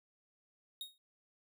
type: tone with exponential decay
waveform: 45% pulse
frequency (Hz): 3745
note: A#7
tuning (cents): +7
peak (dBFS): -38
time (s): 0.81-0.98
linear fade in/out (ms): 1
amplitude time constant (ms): 36
effects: none